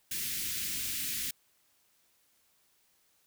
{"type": "band-stop noise", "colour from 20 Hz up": "white", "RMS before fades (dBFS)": -35, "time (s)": [0.11, 1.31], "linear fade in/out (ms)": 5, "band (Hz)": [310, 1800], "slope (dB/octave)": 24, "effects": ["white hiss -70 dBFS RMS until 3.26 s"]}